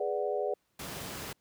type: chord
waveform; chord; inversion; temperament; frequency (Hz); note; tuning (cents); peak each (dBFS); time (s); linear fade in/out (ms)
sine; G# half-diminished seventh; none; equal; 415.3 / 493.9 / 587.3 / 740; G#4 / B4 / D5 / F#5; 0 / 0 / 0 / 0; -33 / -35 / -34 / -37; 0-0.54; 5
type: noise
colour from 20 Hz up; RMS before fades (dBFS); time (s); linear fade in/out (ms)
pink; -40; 0.79-1.33; 5
effects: pink hiss -75 dBFS RMS until 1.4 s + high-pass 80 Hz 12 dB/octave